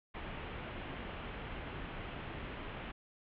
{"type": "low-pass noise", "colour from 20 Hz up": "pink", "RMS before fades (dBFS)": -44, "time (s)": [0.14, 2.92], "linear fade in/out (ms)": 10, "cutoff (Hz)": 3200, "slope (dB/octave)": 48, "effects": []}